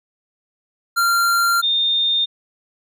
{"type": "tone pair in turn", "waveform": ["square", "sine"], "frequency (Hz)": [1383, 3640], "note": ["F6", "A#7"], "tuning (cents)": [-17, -42], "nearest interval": "octave + perfect fourth", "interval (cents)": 1675, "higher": "second", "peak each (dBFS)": -15, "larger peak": "neither", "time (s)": [[0.96, 1.62], [1.62, 2.26]], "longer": "first", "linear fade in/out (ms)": 20, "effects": []}